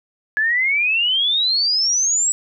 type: exponential sweep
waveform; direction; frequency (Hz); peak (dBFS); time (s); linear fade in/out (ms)
sine; up; 1689 to 7860; -15; 0.37-2.32; 0
effects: none